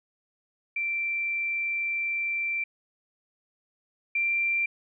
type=tone pair in turn; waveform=sine; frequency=2349 / 2362 Hz; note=D7 / D7; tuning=0 / +9 cents; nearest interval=unison; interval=9 cents; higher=second; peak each=-26 / -23 dBFS; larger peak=second; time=0.76-2.64 / 4.15-4.66 s; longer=first; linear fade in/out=5 ms; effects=none